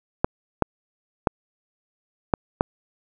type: clicks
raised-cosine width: 1 ms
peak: -3 dBFS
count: 5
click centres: 0.245 / 0.623 / 1.272 / 2.338 / 2.609 s
effects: none